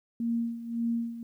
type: tone with tremolo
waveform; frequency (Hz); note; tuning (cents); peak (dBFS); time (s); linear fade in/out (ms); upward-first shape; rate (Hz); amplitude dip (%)
sine; 232.7; A#3; -3; -25; 0.2-1.23; 2; sine; 1.8; 75
effects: 11-bit